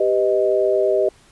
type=chord; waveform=sine; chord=G augmented; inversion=none; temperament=equal with one note detuned; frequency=392 / 501.1 / 622.3 Hz; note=G4 / B4 / D#5; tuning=0 / +25 / 0 cents; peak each=-18 / -22 / -18 dBFS; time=0-1.09 s; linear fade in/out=5 ms; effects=pink hiss -52 dBFS RMS until 1.31 s + resampled to 24000 Hz